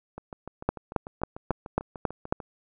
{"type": "two click trains", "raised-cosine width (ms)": 1, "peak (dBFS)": [-9, -24], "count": [7, 16], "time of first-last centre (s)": [[0.69, 2.325], [0.18, 2.402]], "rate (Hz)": [3.67, 6.75], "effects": []}